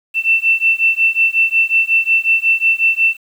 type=beating tone pair; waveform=sine; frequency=2676 / 2681.5 Hz; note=E7 / E7; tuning=+25 / +29 cents; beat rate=5.5 Hz; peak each=-14 dBFS; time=0.14-3.17 s; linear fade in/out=50 ms; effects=7-bit